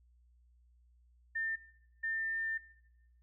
sine tone bursts at uneven times, 1799 Hz, A6, 38 cents sharp, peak -33 dBFS, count 2, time 1.35-1.56 / 2.03-2.58 s, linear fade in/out 10 ms, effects noise-tail reverb RT60 1.0 s tail -19 dB re dry + added 60 Hz sine -63 dBFS peak until 3.22 s

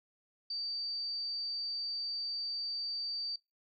sine tone, 4628 Hz, D8, 26 cents flat, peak -35 dBFS, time 0.5-3.36 s, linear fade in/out 5 ms, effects noise-tail reverb RT60 0.2 s tail -21 dB re dry

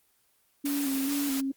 sine tone with vibrato, 277.2 Hz, C#4, in tune, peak -27 dBFS, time 0.64-1.52 s, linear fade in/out 10 ms, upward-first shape square, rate 2.3 Hz, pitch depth 42 cents each way
white high-pass noise, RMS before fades -35 dBFS, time 0.65-1.41 s, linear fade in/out 10 ms, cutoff 190 Hz, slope 48 dB/octave
effects white hiss -68 dBFS RMS until 1.56 s + Opus 24 kbps

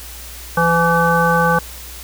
harmonic tone with a mistuned harmonic, 168.5 Hz, E3, 38 cents sharp, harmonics 1 / 3 / 5 / 7 / 9, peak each -18 / -18 / -18 / -18 / -18 dBFS, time 0.57-1.59 s, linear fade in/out 5 ms, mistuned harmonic 7, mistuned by -32 cents, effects added 60 Hz sine -35 dBFS peak until 2.03 s + white hiss -35 dBFS RMS until 2.03 s

